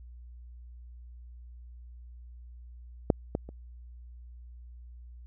clicks, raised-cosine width 2 ms, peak -7 / -15 / -30 dBFS, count 3, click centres 3.102 / 3.351 / 3.49 s, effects added 60 Hz sine -45 dBFS peak until 5.26 s

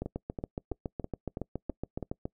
two click trains, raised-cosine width 2 ms, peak -22 / -20 dBFS, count 7 / 17, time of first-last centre 0.06-2.027 / 0.02-2.255 s, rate 3.05 / 7.16 Hz, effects noise-tail reverb RT60 0.1 s tail -25 dB re dry

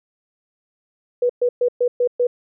sine tone bursts, 489.1 Hz, B4, 17 cents flat, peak -14 dBFS, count 6, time 1.22-2.27 s, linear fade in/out 5 ms, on 75 ms, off 120 ms, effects none

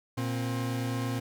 40% pulse tone pair together, 117.95 / 264.8 Hz, A#2 / C4, +21 / +21 cents, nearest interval octave + major second, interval 1400 cents, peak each -30 / -33 dBFS, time 0.17-1.2 s, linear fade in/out 10 ms, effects none

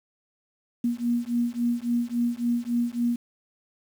sine beating tone pair, 236.7 / 240.3 Hz, A#3 / B3, +27 / -47 cents, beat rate 3.6 Hz, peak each -26 dBFS, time 0.84-3.16 s, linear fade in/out 5 ms, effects 8-bit

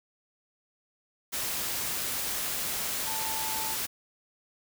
sine tone in noise, 882 Hz, A5, 4 cents sharp, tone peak -36 dBFS, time 3.06-3.75 s, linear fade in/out 20 ms, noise white, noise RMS -32 dBFS, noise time 1.32-3.87 s, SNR -7 dB, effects none

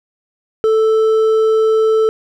triangle tone with hard clipping, 440 Hz, A4, in tune, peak -11 dBFS, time 0.64-2.09 s, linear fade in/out 0 ms, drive 8 dB, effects none

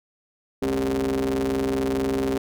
40% pulse ring-modulated tone, 64.6 Hz, C2, 21 cents flat, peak -18 dBFS, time 0.62-2.38 s, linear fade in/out 5 ms, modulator 334 Hz, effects none

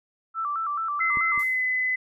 sine tone with vibrato, 1244.5 Hz, D#6, in tune, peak -25 dBFS, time 0.34-1.44 s, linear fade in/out 50 ms, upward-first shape square, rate 4.6 Hz, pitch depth 110 cents each way
sine tone with pitch glide, 2053 to 2018 Hz, C7 to B6, -33 to +37 cents, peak -22 dBFS, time 1-1.96 s, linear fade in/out 10 ms, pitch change -30 cents, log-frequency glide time 1.41-1.62 s
clicks, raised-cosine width 3 ms, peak -25 / -31 dBFS, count 2, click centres 1.172 / 1.377 s
violet noise with exponential decay, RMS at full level -40 dBFS, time 1.39-1.82 s, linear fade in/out 5 ms, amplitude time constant 93 ms
effects resampled to 32000 Hz

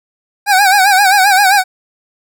25% pulse tone with vibrato, 784 Hz, G5, in tune, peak -3 dBFS, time 0.46-1.64 s, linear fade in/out 50 ms, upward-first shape sine, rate 7.6 Hz, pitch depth 100 cents each way, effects none

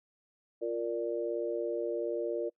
sine chord, Bb major, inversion second, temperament equal, 349.2 / 466.2 / 587.3 Hz, F4 / Bb4 / D5, 0 / 0 / 0 cents, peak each -35 / -34 / -36 dBFS, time 0.61-2.5 s, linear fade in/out 20 ms, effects noise-tail reverb RT60 0.1 s tail -25 dB re dry

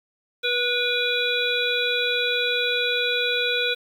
harmonic tone, 487.7 Hz, B4, 22 cents flat, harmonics 1 / 3 / 5 / 7 / 8, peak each -27 / -27 / -27 / -27 / -27 dBFS, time 0.43-3.75 s, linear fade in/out 20 ms, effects 8-bit

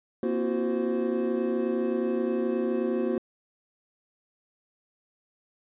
triangle tone cluster, 236.8 / 264.6 / 340.2 / 371.5 / 521 Hz, A#3 / C4 / F4 / F#4 / C5, +27 / +20 / -45 / +7 / -7 cents, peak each -27 / -34 / -31 / -27 / -31 dBFS, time 0.23-3.18 s, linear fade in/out 2 ms, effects resampled to 8000 Hz

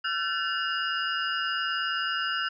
sine tone cluster, 1356 / 1515 / 1746 / 2845 / 4952 Hz, E6 / F#6 / A6 / F7 / D#8, +49 / +40 / -14 / +31 / -9 cents, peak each -31 / -31 / -38 / -32 / -38 dBFS, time 0.04-2.49 s, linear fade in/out 10 ms, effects none

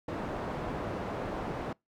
white low-pass noise, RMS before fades -36 dBFS, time 0.08-1.73 s, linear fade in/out 5 ms, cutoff 740 Hz, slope 12 dB/octave, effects noise-tail reverb RT60 0.2 s tail -26 dB re dry

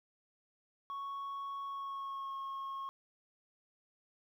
sine tone with pitch glide, 1108.7 to 1087.1 Hz, C#6 to C#6, 0 to -34 cents, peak -36 dBFS, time 0.9-2.89 s, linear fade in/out 0 ms, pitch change -34 cents, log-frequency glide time 1.65-2.35 s, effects tanh soft clip ceiling -38 dBFS + 12-bit

